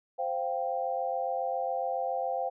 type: chord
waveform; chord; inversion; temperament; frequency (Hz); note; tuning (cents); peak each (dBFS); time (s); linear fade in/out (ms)
sine; C suspended fourth; none; just; 523.3 / 697.7 / 784.9; C5 / F5 / G5; 0 / -2 / +2; -33; 0.18-2.5; 20
effects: none